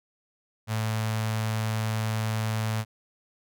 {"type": "tone with notch filter", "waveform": "sawtooth", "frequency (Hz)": 110, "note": "A2", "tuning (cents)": 0, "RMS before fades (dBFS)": -28, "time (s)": [0.67, 2.85], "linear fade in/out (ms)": 50, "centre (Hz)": 340, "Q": 0.83, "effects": []}